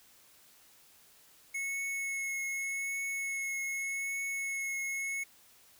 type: tone with vibrato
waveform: square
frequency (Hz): 2190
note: C#7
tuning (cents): -22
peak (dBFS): -34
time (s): 1.54-5.24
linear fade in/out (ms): 10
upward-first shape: triangle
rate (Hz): 0.84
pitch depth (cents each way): 15
effects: white hiss -61 dBFS RMS until 5.79 s